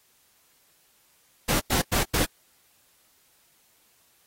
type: noise bursts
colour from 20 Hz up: pink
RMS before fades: -24 dBFS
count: 4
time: 1.48-2.254 s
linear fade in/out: 10 ms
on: 120 ms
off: 98 ms
effects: white hiss -63 dBFS RMS until 4.26 s + AAC 48 kbps